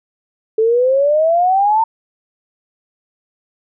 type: exponential sweep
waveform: sine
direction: up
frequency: 433.8 to 910 Hz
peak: -10 dBFS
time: 0.58-1.84 s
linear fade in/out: 5 ms
effects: none